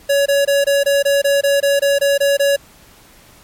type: tone bursts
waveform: square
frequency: 562 Hz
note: C#5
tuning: 24 cents sharp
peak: -12 dBFS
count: 13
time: 0.09-2.564 s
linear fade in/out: 10 ms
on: 170 ms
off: 22 ms
effects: pink hiss -46 dBFS RMS until 3.43 s + MP3 64 kbps